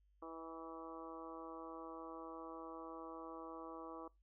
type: harmonic tone with a mistuned harmonic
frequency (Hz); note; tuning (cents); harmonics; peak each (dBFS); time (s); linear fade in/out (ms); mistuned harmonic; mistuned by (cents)
163.4; E3; -15; 2 / 3 / 4 / 5 / 6 / 7 / 8; -52 / -54 / -57 / -58 / -58 / -53 / -63; 0.22-4.08; 5; 4; -21
effects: noise-tail reverb RT60 0.2 s tail -23 dB re dry + added 50 Hz sine -70 dBFS peak until 4.22 s